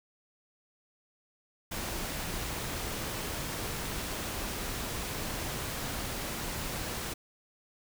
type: noise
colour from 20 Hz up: pink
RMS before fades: -36 dBFS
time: 1.71-7.14 s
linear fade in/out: 10 ms
effects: none